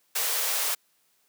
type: high-pass noise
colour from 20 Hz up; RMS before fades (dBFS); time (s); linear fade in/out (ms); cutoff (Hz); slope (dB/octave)
white; -27; 0.15-0.75; 10; 420; 96
effects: white hiss -68 dBFS RMS until 1.28 s + high-pass 150 Hz 12 dB/octave